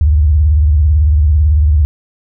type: tone with vibrato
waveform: sine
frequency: 75 Hz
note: D2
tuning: 37 cents sharp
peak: -6 dBFS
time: 0.01-1.85 s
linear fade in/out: 0 ms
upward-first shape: triangle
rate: 18 Hz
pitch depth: 220 cents each way
effects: none